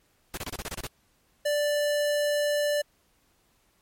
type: noise bursts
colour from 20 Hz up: pink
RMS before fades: -34 dBFS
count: 9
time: 0.34-0.868 s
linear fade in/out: 0 ms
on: 32 ms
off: 30 ms
type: tone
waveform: square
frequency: 587.3 Hz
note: D5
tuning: in tune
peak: -24 dBFS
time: 1.45-2.82 s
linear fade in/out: 10 ms
effects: pink hiss -67 dBFS RMS until 3.81 s + MP3 64 kbps